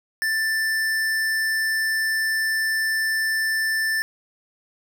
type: tone with tanh clipping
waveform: sine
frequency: 1770 Hz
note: A6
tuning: 10 cents sharp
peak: -22 dBFS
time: 0.22-4.02 s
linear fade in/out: 0 ms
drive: 18 dB
effects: none